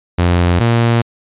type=tone pair in turn; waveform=sawtooth; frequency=87.6 / 116.93 Hz; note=F2 / A#2; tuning=+6 / +6 cents; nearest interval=perfect fourth; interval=500 cents; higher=second; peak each=-6 dBFS; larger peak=neither; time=0.18-0.6 / 0.6-1.02 s; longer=neither; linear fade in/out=10 ms; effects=resampled to 8000 Hz